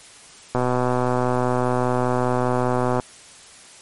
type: click train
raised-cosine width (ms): 1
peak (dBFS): -7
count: 307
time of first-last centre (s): 0.55-2.998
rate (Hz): 125
effects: white hiss -45 dBFS RMS until 3.81 s + MP3 48 kbps